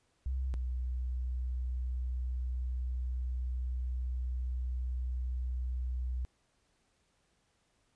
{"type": "tone pair in turn", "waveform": "sine", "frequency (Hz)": [64.9, 62.36], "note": ["C2", "B1"], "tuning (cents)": [-13, 17], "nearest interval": "minor second", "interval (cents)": 70, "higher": "first", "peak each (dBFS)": [-31, -32], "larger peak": "first", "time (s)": [[0.26, 0.54], [0.54, 6.25]], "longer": "second", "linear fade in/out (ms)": 0, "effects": ["pink hiss -74 dBFS RMS until 7.95 s", "resampled to 22050 Hz"]}